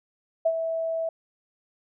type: tone with ADSR envelope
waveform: sine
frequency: 654 Hz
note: E5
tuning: 14 cents flat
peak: -17 dBFS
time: 0.45-1.09 s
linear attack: 11 ms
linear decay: 58 ms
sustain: -8 dB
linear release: 3 ms
effects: none